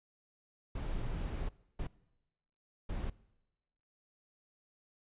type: noise bursts at uneven times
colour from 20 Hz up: brown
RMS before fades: -37 dBFS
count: 3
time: 0.75-1.49 / 1.79-1.87 / 2.89-3.1 s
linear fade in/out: 5 ms
effects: noise-tail reverb RT60 1.0 s tail -22 dB re dry + resampled to 8000 Hz